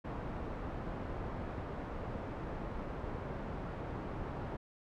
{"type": "low-pass noise", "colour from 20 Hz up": "pink", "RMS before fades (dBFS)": -41, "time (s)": [0.04, 4.57], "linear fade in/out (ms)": 10, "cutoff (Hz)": 1100, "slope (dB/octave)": 12, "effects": []}